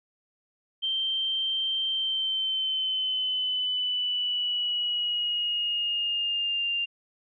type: tone with pitch glide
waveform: sine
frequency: 3136 to 2794 Hz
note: G7 to F7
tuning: 0 to 0 cents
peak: -25 dBFS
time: 0.82-6.86 s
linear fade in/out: 20 ms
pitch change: -200 cents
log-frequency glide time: 1.88-6.66 s
effects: none